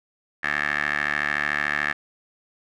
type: tone with band-pass filter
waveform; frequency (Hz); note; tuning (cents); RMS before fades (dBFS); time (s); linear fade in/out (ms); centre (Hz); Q
15% pulse; 73.6; D2; +4; -25; 0.43-1.93; 10; 1800; 5.8
effects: none